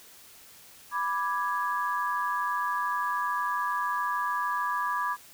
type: chord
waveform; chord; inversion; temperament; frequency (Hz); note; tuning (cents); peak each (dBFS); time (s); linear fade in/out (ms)
sine; G# diminished; first; equal; 987.8 / 1174.7 / 1661.2; B5 / D6 / G#6; 0 / 0 / 0; -30 / -30 / -33; 0.91-5.17; 50
effects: white hiss -52 dBFS RMS until 5.33 s